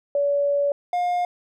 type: tone pair in turn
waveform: sine / triangle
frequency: 570 / 710.9 Hz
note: C#5 / F5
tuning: +48 / +31 cents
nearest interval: major third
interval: 383 cents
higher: second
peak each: -18 dBFS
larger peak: neither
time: 0.15-0.72 / 0.93-1.25 s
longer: first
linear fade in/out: 2 ms
effects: none